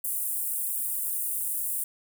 pink high-pass noise, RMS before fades -30 dBFS, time 0.04-1.84 s, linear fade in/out 5 ms, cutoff 8900 Hz, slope 48 dB/octave, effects none

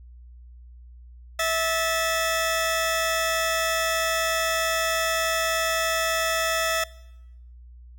15% pulse tone pair together, 652.1 / 1760 Hz, E5 / A6, -19 / 0 cents, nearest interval octave + perfect fourth, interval 1719 cents, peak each -17 / -22 dBFS, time 1.39-6.84 s, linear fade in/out 5 ms, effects noise-tail reverb RT60 0.9 s tail -22 dB re dry + added 60 Hz sine -43 dBFS peak until 7.98 s

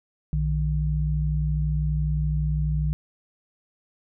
sine tone pair together, 60.5 / 152.45 Hz, B1 / D#3, -35 / -35 cents, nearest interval octave + major third, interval 1600 cents, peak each -24 dBFS, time 0.33-2.93 s, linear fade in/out 0 ms, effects none

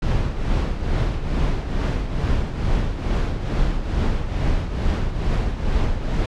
brown noise with tremolo, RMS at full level -18 dBFS, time 0.02-6.26 s, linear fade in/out 5 ms, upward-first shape triangle, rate 2.3 Hz, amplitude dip 65%, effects low-pass 5000 Hz 12 dB/octave

